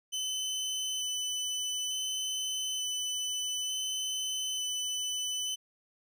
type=tone with vibrato; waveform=25% pulse; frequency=3018 Hz; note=F#7; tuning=34 cents sharp; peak=-28 dBFS; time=0.12-5.56 s; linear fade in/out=20 ms; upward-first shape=square; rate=0.56 Hz; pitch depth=9 cents each way; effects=none